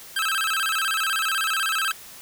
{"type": "tone with vibrato", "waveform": "25% pulse", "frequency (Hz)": 1437, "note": "F6", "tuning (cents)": 49, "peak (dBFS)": -18, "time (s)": [0.16, 1.92], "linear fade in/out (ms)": 5, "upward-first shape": "square", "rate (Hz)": 16, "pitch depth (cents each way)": 170, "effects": ["white hiss -43 dBFS RMS until 2.21 s"]}